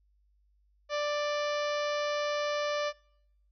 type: harmonic tone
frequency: 589 Hz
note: D5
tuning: 5 cents sharp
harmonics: 1 / 2 / 3 / 4 / 5 / 6 / 7 / 8 / 9 / 10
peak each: -30 / -36 / -40 / -42 / -44 / -46 / -47 / -48 / -49 / -50 dBFS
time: 0.89-2.93 s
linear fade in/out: 50 ms
effects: noise-tail reverb RT60 0.8 s tail -26 dB re dry + added 50 Hz sine -65 dBFS peak until 3.51 s